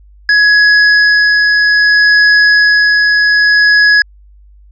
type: tone with tremolo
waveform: square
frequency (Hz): 1678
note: G#6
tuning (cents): +17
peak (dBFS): -5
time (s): 0.29-4.02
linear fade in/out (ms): 2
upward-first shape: sine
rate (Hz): 0.62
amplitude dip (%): 25
effects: added 50 Hz sine -38 dBFS peak until 4.71 s + resampled to 16000 Hz